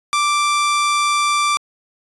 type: tone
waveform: sawtooth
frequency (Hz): 1174.7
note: D6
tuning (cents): 0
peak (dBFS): -11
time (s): 0.13-1.57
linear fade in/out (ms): 0
effects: resampled to 24000 Hz